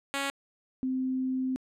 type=tone pair in turn; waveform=5% pulse / sine; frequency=277.2 / 259.4 Hz; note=C#4 / C4; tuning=0 / -15 cents; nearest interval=minor second; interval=115 cents; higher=first; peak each=-18 / -27 dBFS; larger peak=first; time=0.14-0.3 / 0.83-1.56 s; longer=second; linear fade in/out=0 ms; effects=low-pass 11000 Hz 12 dB/octave

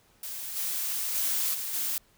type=noise with level steps; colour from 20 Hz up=blue; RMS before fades=-37 / -31 / -28 / -34 / -30 dBFS; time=0.23-1.98 s; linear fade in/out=2 ms; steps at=0.55 / 1.14 / 1.53 / 1.73 s; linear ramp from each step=20 ms; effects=pink hiss -63 dBFS RMS until 2.17 s

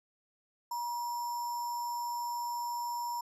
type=tone with sample-and-hold; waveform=sine; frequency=957 Hz; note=A#5; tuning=45 cents sharp; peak=-33 dBFS; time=0.71-3.21 s; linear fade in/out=5 ms; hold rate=6300 Hz; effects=resampled to 32000 Hz

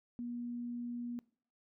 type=tone; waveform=sine; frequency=240.2 Hz; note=B3; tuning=48 cents flat; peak=-38 dBFS; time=0.19-1.19 s; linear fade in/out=0 ms; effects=noise-tail reverb RT60 0.5 s tail -22 dB re dry

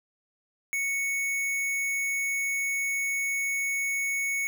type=tone; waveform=square; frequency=2217 Hz; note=C#7; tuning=in tune; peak=-27 dBFS; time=0.73-4.47 s; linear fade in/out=0 ms; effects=none

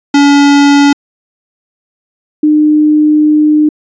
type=tone pair in turn; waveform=square / sine; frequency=284.5 / 303 Hz; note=C#4 / D#4; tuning=+45 / -46 cents; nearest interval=minor second; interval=109 cents; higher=second; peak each=-4 dBFS; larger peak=neither; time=0.14-0.93 / 2.43-3.69 s; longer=second; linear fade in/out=5 ms; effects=resampled to 16000 Hz

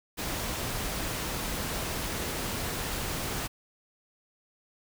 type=noise; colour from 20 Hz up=pink; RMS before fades=-33 dBFS; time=0.17-3.48 s; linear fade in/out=20 ms; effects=none

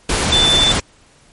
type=tone in noise; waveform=sine; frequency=3525 Hz; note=A7; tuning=2 cents sharp; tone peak=-11 dBFS; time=0.32-0.72 s; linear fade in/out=5 ms; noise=pink; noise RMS=-17 dBFS; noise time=0.09-0.8 s; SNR=+3 dB; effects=pink hiss -50 dBFS RMS until 1.32 s + MP3 48 kbps

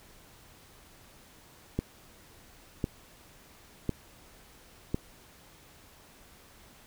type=click train; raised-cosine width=3 ms; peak=-15 dBFS; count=4; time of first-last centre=1.79-4.945 s; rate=0.951 Hz; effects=pink hiss -56 dBFS RMS until 6.86 s

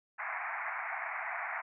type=band-pass noise; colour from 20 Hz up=white; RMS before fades=-38 dBFS; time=0.18-1.62 s; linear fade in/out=20 ms; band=660 to 2300 Hz; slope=96 dB/octave; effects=none

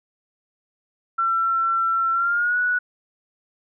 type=tone with pitch glide; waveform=sine; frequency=1349 to 1471.1 Hz; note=E6 to F#6; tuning=+40 to -10 cents; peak=-18 dBFS; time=1.18-2.79 s; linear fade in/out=10 ms; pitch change=+150 cents; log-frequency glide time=2.12-2.58 s; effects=none

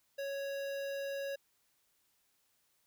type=tone with notch filter; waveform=square; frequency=554.4 Hz; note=C#5; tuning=in tune; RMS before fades=-39 dBFS; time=0.18-1.36 s; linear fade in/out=10 ms; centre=8600 Hz; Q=1.2; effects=white hiss -75 dBFS RMS until 2.86 s

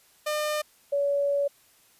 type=tone pair in turn; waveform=sawtooth / sine; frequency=604 / 566.7 Hz; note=D5 / C#5; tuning=+48 / +38 cents; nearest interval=minor second; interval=110 cents; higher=first; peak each=-22 dBFS; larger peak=neither; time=0.26-0.62 / 0.92-1.48 s; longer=second; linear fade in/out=10 ms; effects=white hiss -60 dBFS RMS until 1.99 s + resampled to 32000 Hz

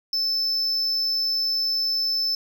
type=tone; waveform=triangle; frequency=5270 Hz; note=E8; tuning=1 cent flat; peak=-20 dBFS; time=0.13-2.35 s; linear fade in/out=2 ms; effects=none

